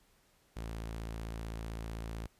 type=tone; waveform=sawtooth; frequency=55.7 Hz; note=A1; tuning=22 cents sharp; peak=-35 dBFS; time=0.56-2.27 s; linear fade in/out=10 ms; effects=pink hiss -69 dBFS RMS until 2.39 s + resampled to 32000 Hz